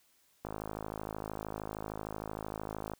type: click train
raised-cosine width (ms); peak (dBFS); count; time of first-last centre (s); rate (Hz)
1; -24; 133; 0.45-2.936; 53.1
effects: white hiss -69 dBFS RMS until 2.99 s

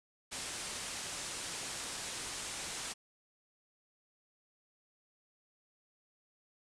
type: low-pass noise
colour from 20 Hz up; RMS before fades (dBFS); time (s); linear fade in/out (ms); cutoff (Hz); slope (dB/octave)
white; -42; 0.31-2.94; 20; 9600; 48
effects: none

